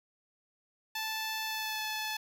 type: tone with pitch glide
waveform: 10% pulse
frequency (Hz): 877 to 865.4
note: A5 to A5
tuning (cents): -6 to -29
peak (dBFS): -25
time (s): 0.95-2.17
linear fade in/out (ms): 5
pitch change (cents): -23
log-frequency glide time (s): 1.46-1.83
effects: none